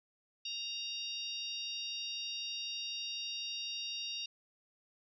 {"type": "harmonic tone", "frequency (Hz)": 932, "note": "A#5", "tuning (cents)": -1, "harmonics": [3, 4, 5, 6], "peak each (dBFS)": [-42, -42, -46, -46], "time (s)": [0.45, 4.26], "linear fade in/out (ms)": 5, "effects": []}